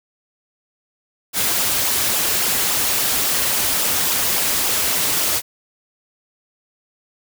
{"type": "noise with flanger", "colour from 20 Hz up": "white", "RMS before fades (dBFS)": -19, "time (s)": [1.33, 5.42], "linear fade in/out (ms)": 50, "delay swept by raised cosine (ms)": [0.47, 5.97], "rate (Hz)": 3.6, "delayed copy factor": -0.5, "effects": []}